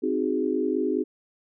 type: chord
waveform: sine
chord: Ab dominant seventh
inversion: first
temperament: equal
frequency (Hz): 261.6 / 311.1 / 370 / 415.3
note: C4 / Eb4 / Gb4 / Ab4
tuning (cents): 0 / 0 / 0 / 0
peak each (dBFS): -28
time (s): 0.02-1.04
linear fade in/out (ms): 20
effects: none